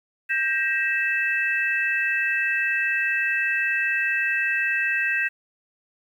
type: tone cluster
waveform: sine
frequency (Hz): 1586 / 1895 / 2630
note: G6 / A#6 / E7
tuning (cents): +20 / +28 / -5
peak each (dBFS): -25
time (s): 0.29-5.29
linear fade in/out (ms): 20
effects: 9-bit

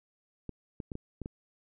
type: clicks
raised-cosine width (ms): 3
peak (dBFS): -25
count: 6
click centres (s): 0.493 / 0.802 / 0.918 / 0.954 / 1.217 / 1.259
effects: none

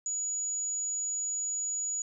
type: tone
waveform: sine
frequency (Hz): 6860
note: A8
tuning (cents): -45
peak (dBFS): -30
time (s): 0.06-2.02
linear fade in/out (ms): 2
effects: none

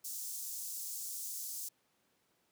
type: high-pass noise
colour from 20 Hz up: pink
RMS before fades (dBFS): -42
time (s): 0.04-1.69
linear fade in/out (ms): 10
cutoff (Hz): 6100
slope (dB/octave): 24
effects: pink hiss -75 dBFS RMS until 2.51 s + high-pass 150 Hz 12 dB/octave

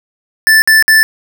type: tone bursts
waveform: square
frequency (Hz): 1760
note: A6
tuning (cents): 0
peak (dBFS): -5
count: 3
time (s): 0.47-1.03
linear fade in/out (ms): 0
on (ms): 150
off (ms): 55
effects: none

